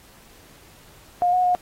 sine tone with pitch steps, 711 / 729 / 720 Hz, F5 / F#5 / F#5, +31 / -26 / -47 cents, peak -16 dBFS, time 1.22-1.55 s, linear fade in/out 0 ms, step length 110 ms, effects pink hiss -51 dBFS RMS until 1.61 s + AAC 48 kbps

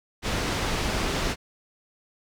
pink low-pass noise, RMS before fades -27 dBFS, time 0.22-1.36 s, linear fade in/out 50 ms, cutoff 5800 Hz, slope 12 dB/octave, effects none

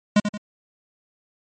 square tone with echo, 207.9 Hz, G#3, 2 cents sharp, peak -13 dBFS, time 0.16-0.2 s, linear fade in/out 5 ms, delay 88 ms, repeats 2, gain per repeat -8 dB, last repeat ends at 0.376 s, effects MP3 32 kbps

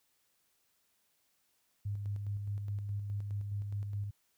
sine tone with tremolo, 101.7 Hz, G#2, 36 cents flat, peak -33 dBFS, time 1.85-4.11 s, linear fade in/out 10 ms, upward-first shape square, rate 4.8 Hz, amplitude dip 35%, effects white hiss -75 dBFS RMS until 4.37 s

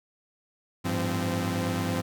sawtooth tone cluster, 99.4 / 108.8 / 171.7 / 259.1 Hz, G2 / A2 / F3 / C4, +25 / -19 / -29 / -17 cents, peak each -27 / -35 / -27 / -27 dBFS, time 0.84-2.02 s, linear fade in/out 20 ms, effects none

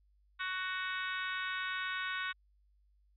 harmonic tone, 371.8 Hz, F#4, 8 cents sharp, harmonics 3 / 4 / 5 / 6 / 7 / 8 / 9 / 10, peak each -42 / -38 / -43 / -45 / -47 / -50 / -51 / -46 dBFS, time 0.39-2.33 s, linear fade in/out 20 ms, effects added 50 Hz sine -66 dBFS peak until 3.16 s

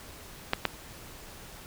clicks, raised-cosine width 0.3 ms, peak -8 dBFS, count 2, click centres 0.534 / 0.653 s, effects pink hiss -47 dBFS RMS until 1.66 s

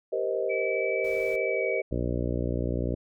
sine chord, C minor seventh, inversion second, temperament just, 392.4 / 470.9 / 523.3 / 627.9 Hz, G4 / Bb4 / C5 / Eb5, +2 / +18 / 0 / +16 cents, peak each -31 dBFS, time 0.12-1.82 s, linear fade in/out 10 ms
sine tone with pitch glide, 2300 to 2272 Hz, D7 to C#7, -37 to +42 cents, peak -31 dBFS, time 0.49-1.82 s, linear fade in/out 20 ms, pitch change -21 cents, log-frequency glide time 1.44-1.64 s
pink noise, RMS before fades -50 dBFS, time 1.04-1.36 s, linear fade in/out 5 ms
harmonic tone, 60.2 Hz, B1, 44 cents flat, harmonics 1 / 2 / 3 / 4 / 5 / 6 / 7 / 8 / 9 / 10, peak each -31 / -32 / -37 / -35 / -35 / -36 / -40 / -38 / -38 / -41 dBFS, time 1.91-2.95 s, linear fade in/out 10 ms
effects none

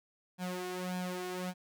sawtooth tone with flanger, 181.7 Hz, F#3, 31 cents flat, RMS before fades -38 dBFS, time 0.38-1.54 s, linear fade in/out 50 ms, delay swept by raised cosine 1.2 to 2.7 ms, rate 1.7 Hz, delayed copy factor +0.75, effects none

